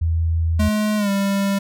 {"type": "tone with vibrato", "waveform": "sine", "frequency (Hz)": 82.1, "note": "E2", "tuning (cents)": -6, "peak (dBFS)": -16, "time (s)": [0.01, 0.69], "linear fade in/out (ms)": 10, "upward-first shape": "triangle", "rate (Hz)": 6.2, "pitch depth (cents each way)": 8}
{"type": "tone with pitch glide", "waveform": "square", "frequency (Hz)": [212.1, 197.9], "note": ["G#3", "G3"], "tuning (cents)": [37, 17], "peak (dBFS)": -18, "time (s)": [0.59, 1.59], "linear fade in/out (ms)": 10, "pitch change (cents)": -120, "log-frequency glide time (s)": [0.97, 1.1]}
{"effects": []}